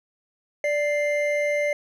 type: tone pair together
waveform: triangle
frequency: 587.3 / 2093 Hz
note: D5 / C7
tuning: 0 / 0 cents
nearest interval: octave + minor seventh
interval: 2200 cents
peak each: -20 / -25 dBFS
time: 0.64-1.73 s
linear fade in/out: 2 ms
effects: none